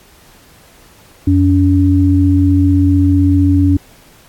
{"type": "tone pair together", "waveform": "sine", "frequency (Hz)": [89.27, 283.4], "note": ["F2", "C#4"], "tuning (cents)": [38, 38], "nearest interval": "octave + minor sixth", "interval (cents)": 2000, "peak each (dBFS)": -10, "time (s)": [1.27, 3.77], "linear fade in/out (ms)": 5, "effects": ["pink hiss -45 dBFS RMS until 4.28 s", "AAC 64 kbps"]}